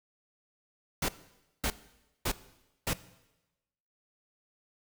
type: noise bursts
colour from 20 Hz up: pink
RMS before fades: -30 dBFS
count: 4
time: 1.02-2.934 s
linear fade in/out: 5 ms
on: 66 ms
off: 550 ms
effects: noise-tail reverb RT60 1.0 s tail -17 dB re dry